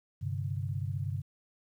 sine chord, G suspended fourth, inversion none, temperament equal, 98 / 130.81 / 146.83 Hz, G2 / C3 / D3, 0 / 0 / 0 cents, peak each -34 / -36 / -38 dBFS, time 0.21-1.22 s, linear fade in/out 20 ms, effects 11-bit

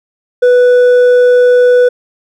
sine tone with hard clipping, 493.9 Hz, B4, in tune, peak -5 dBFS, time 0.42-1.89 s, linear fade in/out 10 ms, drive 4 dB, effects none

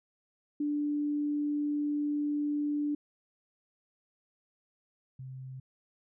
sine tone pair in turn, 293.7 / 130.83 Hz, D4 / C3, 0 / 0 cents, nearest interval octave + major second, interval 1400 cents, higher first, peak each -28 / -40 dBFS, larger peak first, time 0.6-2.95 / 5.19-5.6 s, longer first, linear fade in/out 5 ms, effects none

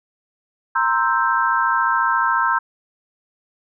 sine chord, C dominant seventh, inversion third, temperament equal, 932.3 / 1046.5 / 1318.5 / 1568 Hz, Bb5 / C6 / E6 / G6, 0 / 0 / 0 / 0 cents, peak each -21 dBFS, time 0.75-2.59 s, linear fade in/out 10 ms, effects none

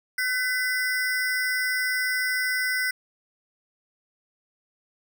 square ring-modulated tone, 1760 Hz, A6, in tune, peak -21 dBFS, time 0.18-2.91 s, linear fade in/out 5 ms, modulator 247 Hz, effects none

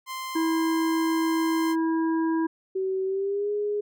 sawtooth tone, 1043 Hz, C6, 6 cents flat, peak -28 dBFS, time 0.06-1.76 s, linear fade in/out 50 ms
harmonic tone, 325.3 Hz, E4, 23 cents flat, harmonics 1 / 3 / 5, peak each -22 / -32 / -39 dBFS, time 0.35-2.47 s, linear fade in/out 10 ms
sine tone with pitch glide, 380 to 414.4 Hz, F#4 to G#4, +46 to -4 cents, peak -24 dBFS, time 2.75-3.81 s, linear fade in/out 10 ms, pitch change +150 cents, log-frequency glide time 3.05-3.51 s
effects none

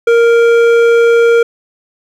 sine tone with hard clipping, 466.2 Hz, A#4, in tune, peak -7 dBFS, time 0.07-1.43 s, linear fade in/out 5 ms, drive 10 dB, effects none

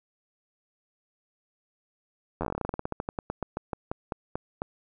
slowing click train, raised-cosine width 1 ms, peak -16 dBFS, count 28, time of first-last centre 2.41-4.619 s, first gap 11 ms, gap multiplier 1.13, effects none

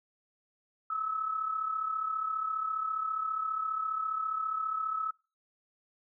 sine tone pair together, 1265.2 / 1300 Hz, D#6 / E6, +29 / -24 cents, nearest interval unison, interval 47 cents, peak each -38 / -31 dBFS, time 0.9-5.11 s, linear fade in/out 5 ms, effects noise-tail reverb RT60 0.4 s tail -26 dB re dry

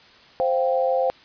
sine chord, C suspended fourth, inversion none, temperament just, 523.3 / 697.7 / 784.9 Hz, C5 / F5 / G5, 0 / -2 / +2 cents, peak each -20 / -25 / -26 dBFS, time 0.4-1.1 s, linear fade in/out 0 ms, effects white hiss -50 dBFS RMS until 1.24 s + resampled to 11025 Hz

